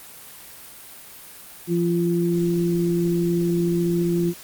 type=tone pair together; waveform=sine; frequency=171.93 / 344.2 Hz; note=F3 / F4; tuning=-27 / -25 cents; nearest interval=octave; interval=1202 cents; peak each=-21 dBFS; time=1.67-4.34 s; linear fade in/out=50 ms; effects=white hiss -42 dBFS RMS until 4.43 s + Opus 32 kbps